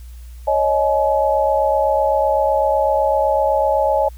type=chord; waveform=sine; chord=C# suspended second; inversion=none; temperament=equal with one note detuned; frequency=554.4 / 622.3 / 850 Hz; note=C#5 / D#5 / G#5; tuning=0 / 0 / +40 cents; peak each=-18 dBFS; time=0.47-4.09 s; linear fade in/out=10 ms; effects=added 60 Hz sine -33 dBFS peak until 4.17 s + white hiss -52 dBFS RMS until 4.17 s